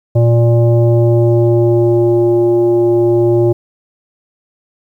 sine tone with frequency modulation, 117.6 Hz, A#2, 16 cents sharp, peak -7 dBFS, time 0.15-3.53 s, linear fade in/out 10 ms, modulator 235 Hz, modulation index 1.7, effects 8-bit

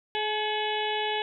harmonic tone with a mistuned harmonic, 425.7 Hz, G#4, 43 cents sharp, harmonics 1 / 2 / 4 / 5 / 6 / 7 / 8 / 9, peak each -32 / -30 / -36 / -38 / -39 / -35 / -36 / -43 dBFS, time 0.15-1.22 s, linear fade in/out 0 ms, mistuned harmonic 5, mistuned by +44 cents, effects none

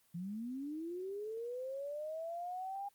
sine linear sweep, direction up, 164.9 to 811 Hz, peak -39 dBFS, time 0.14-2.89 s, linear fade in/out 10 ms, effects white hiss -71 dBFS RMS until 2.94 s + Opus 24 kbps

